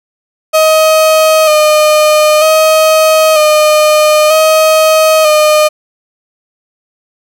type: tone with vibrato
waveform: 35% pulse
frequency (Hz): 620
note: D#5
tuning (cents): -6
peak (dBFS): -3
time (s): 0.53-5.69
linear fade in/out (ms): 20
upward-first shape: square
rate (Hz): 0.53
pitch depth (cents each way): 28
effects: none